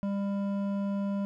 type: tone with hard clipping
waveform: sine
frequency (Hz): 199.4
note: G3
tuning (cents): +30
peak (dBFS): -30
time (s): 0.03-1.25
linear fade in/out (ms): 0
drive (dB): 10
effects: none